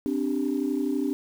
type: chord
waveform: sine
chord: C suspended second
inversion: none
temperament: equal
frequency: 261.6 / 293.7 / 392 Hz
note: C4 / D4 / G4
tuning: 0 / 0 / 0 cents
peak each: -27 / -26 / -31 dBFS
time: 0.06-1.13 s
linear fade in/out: 0 ms
effects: tanh soft clip ceiling -16 dBFS + 8-bit